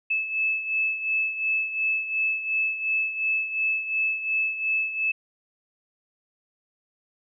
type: beating tone pair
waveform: sine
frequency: 2610 / 2612.8 Hz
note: E7 / E7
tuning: -18 / -16 cents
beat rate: 2.8 Hz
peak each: -24 / -30 dBFS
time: 0.1-5.12 s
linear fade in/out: 10 ms
effects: none